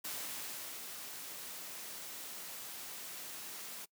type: noise with ADSR envelope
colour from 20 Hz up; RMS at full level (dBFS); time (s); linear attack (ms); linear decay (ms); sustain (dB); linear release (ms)
white; -41; 0.04-3.86; 10; 760; -5; 21
effects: noise-tail reverb RT60 0.1 s tail -23 dB re dry + high-pass 150 Hz 12 dB/octave